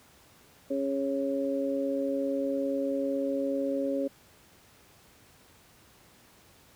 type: harmonic tone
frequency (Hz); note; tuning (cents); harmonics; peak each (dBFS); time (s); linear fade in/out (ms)
137.7; C#3; -11; 2 / 3 / 4; -30 / -36 / -30; 0.7-4.08; 10
effects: pink hiss -58 dBFS RMS until 6.75 s + high-pass 60 Hz 12 dB/octave